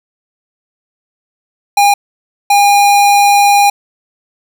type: tone bursts at uneven times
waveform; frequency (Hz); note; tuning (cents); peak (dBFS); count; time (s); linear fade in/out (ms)
square; 811; G#5; -41; -6; 2; 1.77-1.94 / 2.5-3.7; 5
effects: none